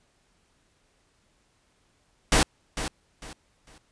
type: noise with echo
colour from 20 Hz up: pink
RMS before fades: -19 dBFS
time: 2.32-2.43 s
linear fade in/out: 2 ms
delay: 450 ms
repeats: 3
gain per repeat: -11 dB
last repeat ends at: 3.78 s
effects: pink hiss -67 dBFS RMS until 3.91 s + resampled to 22050 Hz